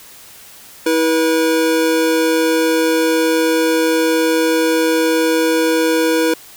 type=tone pair together; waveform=square; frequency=323.2 / 484.3 Hz; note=E4 / B4; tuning=-34 / -34 cents; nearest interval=perfect fifth; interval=700 cents; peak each=-16 dBFS; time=0.86-6.34 s; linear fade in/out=5 ms; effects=white hiss -40 dBFS RMS until 6.56 s